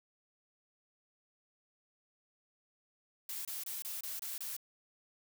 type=noise bursts; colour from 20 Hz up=blue; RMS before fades=-41 dBFS; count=7; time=3.29-4.566 s; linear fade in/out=2 ms; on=160 ms; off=26 ms; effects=none